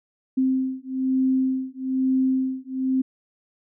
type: beating tone pair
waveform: sine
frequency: 261 / 262.1 Hz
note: C4 / C4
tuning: -4 / +3 cents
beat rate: 1.1 Hz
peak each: -23 dBFS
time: 0.37-3.02 s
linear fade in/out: 10 ms
effects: none

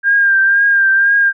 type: tone with vibrato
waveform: sine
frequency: 1599 Hz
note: G6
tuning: 34 cents sharp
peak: -8 dBFS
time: 0.03-1.33 s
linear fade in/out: 50 ms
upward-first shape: triangle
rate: 2 Hz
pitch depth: 40 cents each way
effects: none

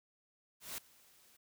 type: noise with ADSR envelope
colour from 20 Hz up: white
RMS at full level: -41 dBFS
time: 0.6-1.37 s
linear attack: 180 ms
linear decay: 3 ms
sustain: -24 dB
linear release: 10 ms
effects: none

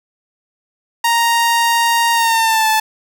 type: tone with pitch glide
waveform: sawtooth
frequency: 932.3 to 874.9 Hz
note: A#5 to A5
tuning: 0 to -10 cents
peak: -8 dBFS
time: 1.04-2.8 s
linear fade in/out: 5 ms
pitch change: -110 cents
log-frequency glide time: 2.13-2.68 s
effects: none

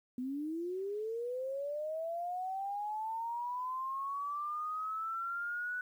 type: linear sweep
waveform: sine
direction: up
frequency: 245.2 to 1488 Hz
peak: -35 dBFS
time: 0.18-5.81 s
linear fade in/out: 2 ms
effects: 11-bit

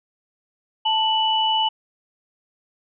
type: tone pair together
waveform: sine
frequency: 881 / 2963 Hz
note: A5 / F#7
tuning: +2 / +2 cents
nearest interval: octave + major sixth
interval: 2100 cents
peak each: -20 dBFS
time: 0.85-1.69 s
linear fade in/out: 10 ms
effects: none

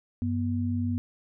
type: tone pair together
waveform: sine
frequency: 96.16 / 242.3 Hz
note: G2 / B3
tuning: -33 / -33 cents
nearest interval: octave + major third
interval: 1600 cents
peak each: -28 dBFS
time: 0.22-0.98 s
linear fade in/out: 0 ms
effects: none

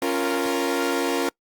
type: chord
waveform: sawtooth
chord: Bb minor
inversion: first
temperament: equal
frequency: 277.2 / 349.2 / 466.2 Hz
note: Db4 / F4 / Bb4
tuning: 0 / 0 / 0 cents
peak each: -22 dBFS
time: 0.02-1.29 s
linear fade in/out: 2 ms
effects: noise-tail reverb RT60 0.1 s tail -25 dB re dry + Opus 24 kbps

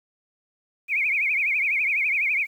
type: tone with vibrato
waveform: sine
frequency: 2318 Hz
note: D7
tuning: 23 cents flat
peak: -20 dBFS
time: 0.88-2.47 s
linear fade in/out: 50 ms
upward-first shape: triangle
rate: 12 Hz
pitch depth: 190 cents each way
effects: 9-bit

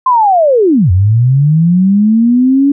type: linear two-way sweep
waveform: sine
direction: down then up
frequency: 1051 to 86.8 to 285.7 Hz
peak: -5 dBFS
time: 0.06-2.72 s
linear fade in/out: 5 ms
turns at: 0.91 s
effects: none

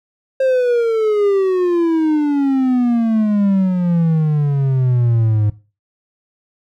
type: exponential sweep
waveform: triangle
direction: down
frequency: 534 to 103.5 Hz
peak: -10 dBFS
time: 0.4-5.5 s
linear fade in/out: 5 ms
effects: noise-tail reverb RT60 0.3 s tail -17 dB re dry

